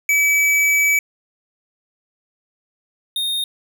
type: tone pair in turn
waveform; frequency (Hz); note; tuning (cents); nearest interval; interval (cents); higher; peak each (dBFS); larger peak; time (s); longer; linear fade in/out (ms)
square; 2292 / 3690; D7 / A#7; -43 / -18; minor sixth; 825; second; -14 / -20; first; 0.09-0.99 / 3.16-3.44; first; 2
effects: none